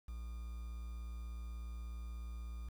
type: tone with quantisation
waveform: triangle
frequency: 58.27 Hz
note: A#1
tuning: in tune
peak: -40 dBFS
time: 0.08-2.69 s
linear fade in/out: 5 ms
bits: 10
effects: none